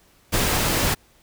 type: noise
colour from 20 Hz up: pink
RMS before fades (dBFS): -21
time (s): 0.32-0.95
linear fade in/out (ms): 20
effects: pink hiss -57 dBFS RMS until 1.22 s